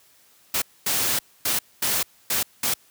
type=noise bursts at uneven times; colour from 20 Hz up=white; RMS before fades=-23 dBFS; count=6; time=0.54-0.62 / 0.86-1.19 / 1.45-1.59 / 1.82-2.03 / 2.3-2.43 / 2.63-2.74 s; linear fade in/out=5 ms; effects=white hiss -57 dBFS RMS until 2.9 s + high-pass 60 Hz 12 dB/octave